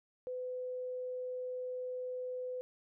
sine tone, 504 Hz, B4, 35 cents sharp, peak -37 dBFS, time 0.27-2.61 s, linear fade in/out 0 ms, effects none

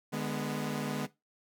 sawtooth chord, G# diminished, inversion second, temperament equal with one note detuned, 149.66 / 207.7 / 246.9 Hz, D3 / G#3 / B3, +33 / 0 / 0 cents, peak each -33 dBFS, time 0.12-1.07 s, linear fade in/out 20 ms, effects noise-tail reverb RT60 0.2 s tail -17 dB re dry

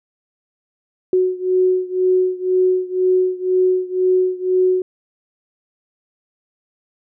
sine beating tone pair, 368.4 / 370.4 Hz, F#4 / F#4, -7 / +2 cents, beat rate 2 Hz, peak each -16 / -18 dBFS, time 1.13-4.82 s, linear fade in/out 2 ms, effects none

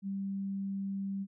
sine tone, 196 Hz, G3, in tune, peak -33 dBFS, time 0.02-1.27 s, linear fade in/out 50 ms, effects none

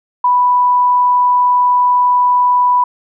sine tone, 987.8 Hz, B5, in tune, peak -8 dBFS, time 0.24-2.84 s, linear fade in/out 5 ms, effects none

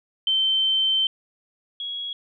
sine tone pair in turn, 3100 / 3325 Hz, G7 / G#7, -20 / +1 cents, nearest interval minor second, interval 121 cents, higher second, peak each -18 / -28 dBFS, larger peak first, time 0.27-1.07 / 1.8-2.13 s, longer first, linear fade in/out 2 ms, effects none

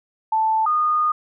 sine tone pair in turn, 880 / 1227.4 Hz, A5 / D#6, 0 / -24 cents, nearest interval tritone, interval 576 cents, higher second, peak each -16 dBFS, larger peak neither, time 0.32-0.66 / 0.66-1.12 s, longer second, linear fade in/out 5 ms, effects none

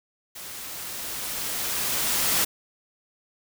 white noise with level ramp, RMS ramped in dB -39 to -22 dBFS, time 0.35-2.45 s, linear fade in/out 10 ms, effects none

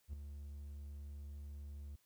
triangle tone with ADSR envelope, 72 Hz, D2, 34 cents flat, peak -37 dBFS, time 0.08-1.96 s, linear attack 52 ms, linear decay 7 ms, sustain -7 dB, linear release 8 ms, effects white hiss -75 dBFS RMS until 2.05 s

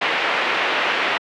white low-pass noise, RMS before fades -20 dBFS, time 0.01-1.18 s, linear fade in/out 10 ms, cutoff 2800 Hz, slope 24 dB/octave, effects high-pass 400 Hz 12 dB/octave

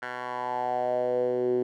10% pulse tone with band-pass filter sweep, 124.3 Hz, B2, 12 cents sharp, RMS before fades -28 dBFS, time 0.02-1.63 s, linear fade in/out 5 ms, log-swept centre 1400 to 340 Hz, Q 5, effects none

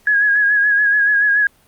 sine tone with vibrato, 1663 Hz, G#6, 2 cents sharp, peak -11 dBFS, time 0.07-1.47 s, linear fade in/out 2 ms, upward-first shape sine, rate 7 Hz, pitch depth 42 cents each way, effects pink hiss -54 dBFS RMS until 1.67 s + Opus 48 kbps

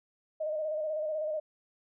sine tone with vibrato, 618 Hz, D#5, 12 cents flat, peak -30 dBFS, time 0.4-1.4 s, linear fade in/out 10 ms, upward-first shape square, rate 16 Hz, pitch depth 36 cents each way, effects none

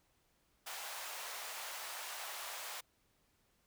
pink high-pass noise, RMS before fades -45 dBFS, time 0.66-2.81 s, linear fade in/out 10 ms, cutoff 660 Hz, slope 24 dB/octave, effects pink hiss -75 dBFS RMS until 3.66 s

